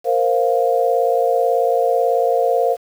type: chord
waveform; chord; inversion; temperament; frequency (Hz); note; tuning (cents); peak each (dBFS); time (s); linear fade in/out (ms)
sine; Bb suspended second; none; just; 466.2 / 524.4 / 699.2; Bb4 / C5 / F5; 0 / +4 / +2; -18; 0.04-2.77; 50
effects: 7-bit